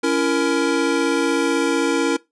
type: chord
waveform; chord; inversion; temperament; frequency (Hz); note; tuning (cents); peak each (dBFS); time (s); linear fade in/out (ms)
square; A# diminished; first; just; 279.7 / 335.6 / 466.2; C#4 / E4 / A#4; +16 / +31 / 0; -22; 0.03-2.17; 10
effects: noise-tail reverb RT60 0.2 s tail -21 dB re dry + resampled to 22050 Hz